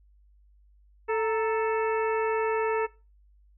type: harmonic tone with a mistuned harmonic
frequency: 440 Hz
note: A4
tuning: in tune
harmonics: 1 / 2 / 3 / 4 / 5 / 6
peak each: -25 / -31 / -35 / -37 / -39 / -41 dBFS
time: 1.08-2.87 s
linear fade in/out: 20 ms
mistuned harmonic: 2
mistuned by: +83 cents
effects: noise-tail reverb RT60 0.3 s tail -21 dB re dry + added 50 Hz sine -56 dBFS peak until 3.57 s